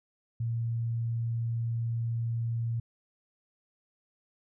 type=tone; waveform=sine; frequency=115.9 Hz; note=A#2; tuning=10 cents flat; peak=-28 dBFS; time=0.4-2.8 s; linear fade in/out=5 ms; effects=none